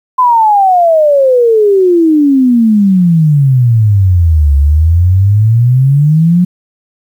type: exponential two-way sweep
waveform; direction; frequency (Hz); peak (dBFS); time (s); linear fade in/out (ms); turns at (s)
sine; down then up; 1028 to 69.3 to 182.2; -4; 0.18-6.45; 10; 4.56
effects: 7-bit